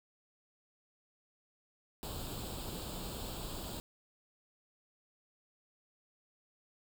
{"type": "noise with comb filter", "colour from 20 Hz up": "pink", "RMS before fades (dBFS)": -42, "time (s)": [2.03, 3.8], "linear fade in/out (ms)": 0, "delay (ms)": 0.25, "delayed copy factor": 0.75, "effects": []}